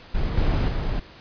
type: noise with level steps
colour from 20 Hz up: brown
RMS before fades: -24 / -20 / -24 dBFS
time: 0.14-1 s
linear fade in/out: 10 ms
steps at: 0.37 / 0.68 s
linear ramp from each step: 5 ms
effects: pink hiss -46 dBFS RMS until 1.2 s + resampled to 11025 Hz